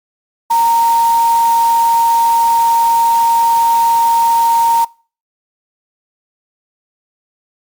sine tone in noise, 925 Hz, A#5, 14 cents flat, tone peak -9 dBFS, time 0.5-4.85 s, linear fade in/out 10 ms, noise white, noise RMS -27 dBFS, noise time 0.5-4.85 s, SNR +15 dB, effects noise-tail reverb RT60 0.4 s tail -24 dB re dry + Opus 48 kbps

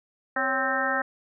harmonic tone with a mistuned harmonic, 261.6 Hz, C4, in tune, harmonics 1 / 2 / 3 / 4 / 5 / 6 / 7, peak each -35 / -31 / -31 / -35 / -30 / -29 / -29 dBFS, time 0.36-1.02 s, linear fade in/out 5 ms, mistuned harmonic 2, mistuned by +89 cents, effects none

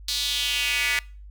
square tone with high-pass filter sweep, 132.2 Hz, C3, 18 cents sharp, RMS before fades -25 dBFS, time 0.08-0.99 s, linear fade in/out 2 ms, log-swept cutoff 4200 to 2000 Hz, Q 3.6, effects noise-tail reverb RT60 0.4 s tail -24 dB re dry + added 50 Hz sine -40 dBFS peak until 1.3 s

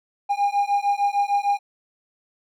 triangle beating tone pair, 806 / 812.6 Hz, G5 / G#5, +48 / -38 cents, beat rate 6.6 Hz, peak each -20 dBFS, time 0.29-1.59 s, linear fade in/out 20 ms, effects none

